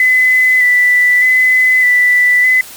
sine tone with vibrato, 1999 Hz, B6, 20 cents sharp, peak -6 dBFS, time 0-2.61 s, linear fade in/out 2 ms, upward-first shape square, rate 0.82 Hz, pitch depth 17 cents each way, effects white hiss -32 dBFS RMS until 2.76 s + MP3 96 kbps

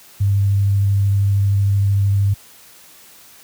sine tone with vibrato, 99.5 Hz, G2, 26 cents sharp, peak -12 dBFS, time 0.2-2.34 s, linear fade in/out 10 ms, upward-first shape triangle, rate 13 Hz, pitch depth 13 cents each way, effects white hiss -45 dBFS RMS until 3.43 s + high-pass 60 Hz 12 dB/octave

